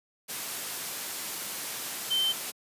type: tone in noise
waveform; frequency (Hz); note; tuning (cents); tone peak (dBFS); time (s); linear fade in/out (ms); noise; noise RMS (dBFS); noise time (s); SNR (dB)
sine; 3100; G7; -20; -24; 2.1-2.33; 20; white; -35; 0.28-2.52; +8
effects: high-pass 150 Hz 12 dB/octave + resampled to 32000 Hz